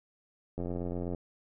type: click train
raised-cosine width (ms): 2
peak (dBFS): -23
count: 51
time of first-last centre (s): 0.58-1.148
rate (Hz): 88.1
effects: none